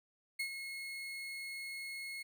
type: tone with ADSR envelope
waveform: 35% pulse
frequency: 2169 Hz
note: C#7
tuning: 38 cents flat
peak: -32 dBFS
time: 0.39-2.23 s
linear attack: 10 ms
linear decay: 85 ms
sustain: -8 dB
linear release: 12 ms
effects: none